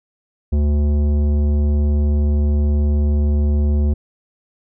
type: tone with tanh clipping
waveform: sine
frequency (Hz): 73.42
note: D2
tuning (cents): 0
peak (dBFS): -15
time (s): 0.52-3.94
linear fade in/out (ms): 10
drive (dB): 13
effects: none